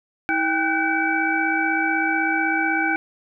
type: tone cluster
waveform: sine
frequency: 321.6 / 793 / 1487 / 1543 / 2292 Hz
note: E4 / G5 / F#6 / G6 / D7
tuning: -43 / +20 / +8 / -28 / -43 cents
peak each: -25 dBFS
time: 0.29-2.96 s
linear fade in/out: 0 ms
effects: none